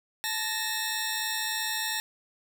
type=tone cluster; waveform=15% pulse; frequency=872 / 1847 / 4044 Hz; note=A5 / A#6 / B7; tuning=-16 / -16 / +40 cents; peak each=-28 / -25 / -29 dBFS; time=0.24-2 s; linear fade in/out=0 ms; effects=none